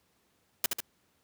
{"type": "noise with echo", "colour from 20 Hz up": "white", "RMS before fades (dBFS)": -26, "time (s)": [0.64, 0.66], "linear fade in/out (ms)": 2, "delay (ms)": 72, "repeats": 2, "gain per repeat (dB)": -4, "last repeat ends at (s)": 0.804, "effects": ["pink hiss -71 dBFS RMS until 1.23 s", "high-pass 80 Hz 12 dB/octave"]}